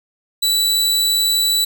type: tone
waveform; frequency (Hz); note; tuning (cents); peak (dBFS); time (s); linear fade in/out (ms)
sawtooth; 3951; B7; 0; -11; 0.42-1.65; 10
effects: none